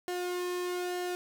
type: tone with flanger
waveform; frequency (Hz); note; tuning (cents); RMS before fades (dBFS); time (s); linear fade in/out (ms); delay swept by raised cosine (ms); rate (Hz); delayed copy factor
sawtooth; 357.9; F4; +42; -34; 0.08-1.15; 0; 0.83 to 1.45; 1.1; -0.5
effects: none